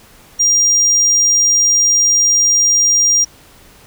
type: tone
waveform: sine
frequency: 5700 Hz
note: F8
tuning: 34 cents sharp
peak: -6 dBFS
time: 0.39-3.25 s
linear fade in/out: 20 ms
effects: tanh soft clip ceiling -8 dBFS + pink hiss -44 dBFS RMS until 3.86 s